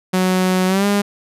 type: tone with pitch glide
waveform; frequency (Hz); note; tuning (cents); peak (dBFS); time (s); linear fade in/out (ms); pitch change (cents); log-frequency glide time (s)
sawtooth; 185 to 202.9; F#3 to G#3; 0 to -40; -10; 0.13-1.02; 10; +160; 0.67-0.86
effects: resampled to 32000 Hz